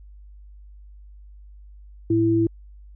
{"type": "tone pair together", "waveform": "sine", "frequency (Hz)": [109.99, 331.7], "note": ["A2", "E4"], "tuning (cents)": [0, 11], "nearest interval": "octave + perfect fifth", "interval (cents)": 1911, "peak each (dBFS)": [-23, -17], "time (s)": [2.1, 2.47], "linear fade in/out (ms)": 5, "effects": ["added 50 Hz sine -42 dBFS peak until 2.95 s"]}